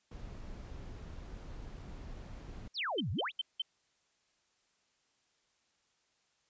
brown noise, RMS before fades -46 dBFS, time 0.11-2.68 s, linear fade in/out 5 ms
sine exponential two-way sweep, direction down then up, 5920 to 82.41 to 4176 Hz, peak -33 dBFS, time 2.74-3.32 s, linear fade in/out 50 ms, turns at 3.11 s
sine tone bursts, 3090 Hz, G7, 26 cents flat, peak -31 dBFS, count 4, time 2.98-3.62 s, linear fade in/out 5 ms, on 25 ms, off 180 ms
effects white hiss -75 dBFS RMS until 6.49 s + resampled to 16000 Hz

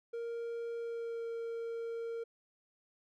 triangle tone with pitch glide, 466.2 to 461.4 Hz, A#4 to A#4, 0 to -18 cents, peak -35 dBFS, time 0.13-2.24 s, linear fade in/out 10 ms, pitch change -18 cents, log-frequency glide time 0.77-1.27 s, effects none

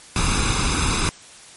pink noise with comb filter, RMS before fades -20 dBFS, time 0.16-1.09 s, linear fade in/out 0 ms, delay 0.8 ms, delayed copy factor +0.7, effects white hiss -44 dBFS RMS until 1.56 s + MP3 48 kbps

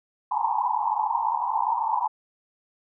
pink band-pass noise, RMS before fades -25 dBFS, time 0.31-2.08 s, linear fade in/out 5 ms, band 830 to 1000 Hz, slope 96 dB/octave, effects none

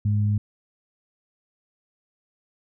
sine tone pair together, 103.83 / 207.7 Hz, G#2 / G#3, 0 / 0 cents, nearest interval octave, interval 1200 cents, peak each -19 / -29 dBFS, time 0.05-0.38 s, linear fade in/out 5 ms, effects none

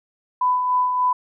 sine tone with tremolo, 999 Hz, B5, 20 cents sharp, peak -15 dBFS, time 0.41-1.13 s, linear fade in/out 5 ms, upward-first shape sine, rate 3.4 Hz, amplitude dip 40%, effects none

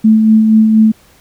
sine tone with tremolo, 218.9 Hz, A3, 9 cents flat, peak -3 dBFS, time 0.04-0.92 s, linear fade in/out 10 ms, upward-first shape sine, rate 4.2 Hz, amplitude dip 35%, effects pink hiss -47 dBFS RMS until 1.2 s

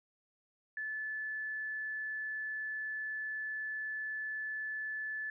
sine tone, 1736 Hz, A6, 24 cents flat, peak -36 dBFS, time 0.77-5.3 s, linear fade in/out 2 ms, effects none

